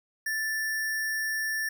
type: tone with sample-and-hold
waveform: sine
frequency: 1760 Hz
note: A6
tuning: in tune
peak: -27 dBFS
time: 0.26-1.69 s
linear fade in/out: 5 ms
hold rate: 7350 Hz
effects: none